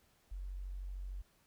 sine tone, 46.55 Hz, F#1, 11 cents sharp, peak -40 dBFS, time 0.31-1.22 s, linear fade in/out 10 ms, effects pink hiss -71 dBFS RMS until 1.46 s

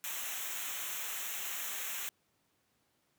white noise with comb filter, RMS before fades -39 dBFS, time 0.04-2.09 s, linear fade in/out 0 ms, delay 0.21 ms, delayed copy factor -0.8, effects pink hiss -75 dBFS RMS until 3.18 s + high-pass 100 Hz 12 dB/octave

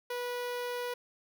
sawtooth tone with notch filter, 489 Hz, B4, 17 cents flat, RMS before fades -36 dBFS, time 0.1-0.94 s, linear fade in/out 5 ms, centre 7600 Hz, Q 1.5, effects none

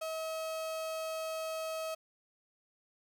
35% pulse tone, 640 Hz, D#5, 49 cents sharp, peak -34 dBFS, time 0.01-1.95 s, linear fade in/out 10 ms, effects 11-bit

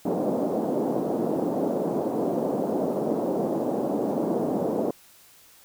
pink band-pass noise, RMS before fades -26 dBFS, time 0.05-4.91 s, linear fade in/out 5 ms, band 210 to 680 Hz, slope 24 dB/octave, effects white hiss -54 dBFS RMS until 5.64 s

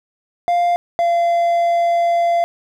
triangle tone pair in turn, 698.5 / 686.1 Hz, F5 / F5, 0 / -31 cents, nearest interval unison, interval 31 cents, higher first, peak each -11 dBFS, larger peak neither, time 0.48-0.76 / 0.99-2.44 s, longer second, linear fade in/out 0 ms, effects none

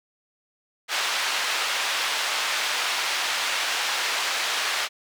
white band-pass noise, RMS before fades -26 dBFS, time 0.88-4.89 s, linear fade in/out 50 ms, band 780 to 3800 Hz, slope 12 dB/octave, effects none

